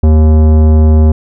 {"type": "tone with tanh clipping", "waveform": "sine", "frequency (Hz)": 77.78, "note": "D#2", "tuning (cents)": 0, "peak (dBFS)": -5, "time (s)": [0.03, 1.12], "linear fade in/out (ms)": 5, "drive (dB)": 16, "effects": []}